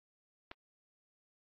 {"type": "clicks", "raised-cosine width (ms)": 0.3, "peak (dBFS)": [-30, -29], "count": 2, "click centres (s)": [0.513, 0.516], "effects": ["low-pass 4000 Hz 12 dB/octave", "AAC 32 kbps"]}